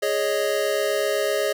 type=chord; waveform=square; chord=Ab suspended fourth; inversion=none; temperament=equal; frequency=415.3 / 554.4 / 622.3 Hz; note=Ab4 / Db5 / Eb5; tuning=0 / 0 / 0 cents; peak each=-26 dBFS; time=0.02-1.53 s; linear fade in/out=10 ms; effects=none